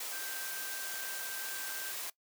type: tone in noise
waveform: sine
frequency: 1568 Hz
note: G6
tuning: in tune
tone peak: -44 dBFS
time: 0.12-1.92 s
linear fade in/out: 5 ms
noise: white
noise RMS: -40 dBFS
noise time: 0-2.1 s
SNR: -7 dB
effects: noise-tail reverb RT60 0.1 s tail -20 dB re dry + high-pass 400 Hz 12 dB/octave